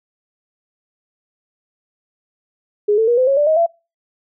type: tone with pitch steps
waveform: sine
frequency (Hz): 415.5 / 445.3 / 477.3 / 511.5 / 548.3 / 587.6 / 629.8 / 675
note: G#4 / A4 / A#4 / C5 / C#5 / D5 / D#5 / E5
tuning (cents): +1 / +21 / +41 / -39 / -19 / +1 / +21 / +41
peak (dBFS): -11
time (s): 2.88-3.664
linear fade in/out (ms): 10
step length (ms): 98
effects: noise-tail reverb RT60 0.3 s tail -26 dB re dry